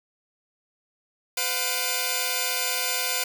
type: tone cluster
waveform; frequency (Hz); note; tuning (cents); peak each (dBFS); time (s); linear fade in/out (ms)
5% pulse; 508 / 715 / 2382; B4 / F5 / D7; +49 / +41 / +24; -18; 1.37-3.24; 5
effects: none